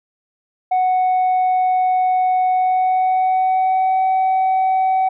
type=tone with pitch glide; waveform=sine; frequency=740 to 756.4 Hz; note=F#5 to F#5; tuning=0 to +38 cents; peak=-11 dBFS; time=0.71-5.09 s; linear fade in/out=10 ms; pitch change=+38 cents; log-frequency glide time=2.51-4.03 s; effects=tanh soft clip ceiling -12 dBFS